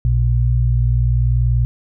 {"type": "tone pair together", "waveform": "sine", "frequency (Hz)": [59.41, 120], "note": ["A#1", "B2"], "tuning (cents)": [34, -49], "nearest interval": "octave", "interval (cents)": 1217, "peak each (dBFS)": -15, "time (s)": [0.05, 1.65], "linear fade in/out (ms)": 0, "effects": []}